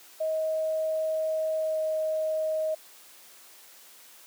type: tone with pitch glide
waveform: sine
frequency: 632 to 628 Hz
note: D#5 to D#5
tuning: +27 to +16 cents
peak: -25 dBFS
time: 0.2-2.75 s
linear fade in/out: 10 ms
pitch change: -11 cents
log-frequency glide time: 1.58-1.83 s
effects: white hiss -52 dBFS RMS until 4.26 s + high-pass 300 Hz 12 dB/octave